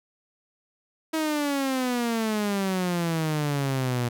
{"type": "exponential sweep", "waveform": "sawtooth", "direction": "down", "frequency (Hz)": [321.6, 118.9], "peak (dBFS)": -20, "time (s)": [1.13, 4.09], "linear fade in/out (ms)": 10, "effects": []}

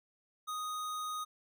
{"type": "tone", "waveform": "square", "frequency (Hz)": 1244.5, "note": "D#6", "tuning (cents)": 0, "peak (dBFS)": -37, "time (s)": [0.47, 1.25], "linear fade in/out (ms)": 20, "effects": []}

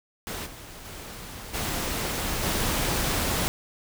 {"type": "noise with level steps", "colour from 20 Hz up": "pink", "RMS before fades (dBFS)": [-34, -43, -40, -29, -26], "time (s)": [0.27, 3.48], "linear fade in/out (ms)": 0, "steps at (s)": [0.45, 0.84, 1.53, 2.42], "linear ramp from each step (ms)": 20, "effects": []}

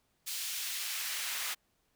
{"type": "noise with high-pass filter sweep", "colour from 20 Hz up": "pink", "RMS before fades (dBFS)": -37, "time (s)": [0.26, 1.55], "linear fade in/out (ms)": 20, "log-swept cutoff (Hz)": [3700, 1500], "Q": 0.82, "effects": ["pink hiss -75 dBFS RMS until 1.95 s"]}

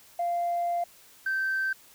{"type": "tone pair in turn", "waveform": "sine", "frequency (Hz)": [694, 1554], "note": ["F5", "G6"], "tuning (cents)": [-11, -16], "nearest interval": "octave + major second", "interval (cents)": 1395, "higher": "second", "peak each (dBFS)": -24, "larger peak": "neither", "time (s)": [[0.19, 0.84], [1.26, 1.73]], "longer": "first", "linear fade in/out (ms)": 5, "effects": ["tanh soft clip ceiling -22 dBFS", "white hiss -55 dBFS RMS until 1.94 s"]}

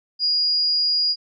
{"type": "tone", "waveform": "sine", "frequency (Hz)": 4869, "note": "D#8", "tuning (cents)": -38, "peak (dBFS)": -17, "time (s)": [0.19, 1.16], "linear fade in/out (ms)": 50, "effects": []}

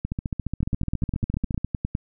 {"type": "two click trains", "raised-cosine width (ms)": 5, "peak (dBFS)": [-12, -14], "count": [14, 23], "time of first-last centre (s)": [[0.63, 1.951], [0.05, 1.578]], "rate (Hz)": [9.84, 14.4], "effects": []}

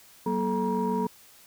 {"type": "tone cluster", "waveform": "sine", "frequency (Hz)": [188.7, 235.8, 434.3, 950], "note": ["F#3", "A#3", "A4", "A#5"], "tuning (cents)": [34, 20, -23, 33], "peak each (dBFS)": -29, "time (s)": [0.26, 1.07], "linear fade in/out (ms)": 5, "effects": ["tanh soft clip ceiling -17 dBFS", "white hiss -54 dBFS RMS until 1.46 s"]}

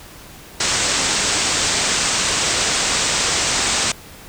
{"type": "low-pass noise", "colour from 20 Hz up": "white", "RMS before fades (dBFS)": -19, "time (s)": [0.6, 3.92], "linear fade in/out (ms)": 5, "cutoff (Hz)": 8500, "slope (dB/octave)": 96, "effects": ["pink hiss -40 dBFS RMS until 4.28 s"]}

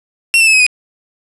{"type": "tone with pitch steps", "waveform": "40% pulse", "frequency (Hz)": [2724, 2662, 2601, 2542, 2484], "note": ["F7", "E7", "E7", "D#7", "D#7"], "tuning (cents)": [-44, 16, -24, 36, -3], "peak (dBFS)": -6, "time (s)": [0.34, 0.665], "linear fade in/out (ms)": 0, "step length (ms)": 65, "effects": ["resampled to 24000 Hz", "7-bit"]}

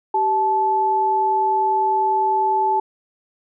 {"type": "tone pair together", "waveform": "sine", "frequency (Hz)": [387.5, 870], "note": ["G4", "A5"], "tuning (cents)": [-20, -20], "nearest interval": "octave + major second", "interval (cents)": 1400, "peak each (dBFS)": [-24, -16], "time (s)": [0.14, 2.8], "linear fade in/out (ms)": 5, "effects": []}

